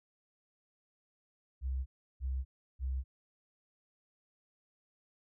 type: tone bursts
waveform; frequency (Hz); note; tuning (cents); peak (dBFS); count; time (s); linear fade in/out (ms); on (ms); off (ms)
sine; 65.41; C2; 0; -32; 3; 1.61-3.04; 50; 250; 340
effects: none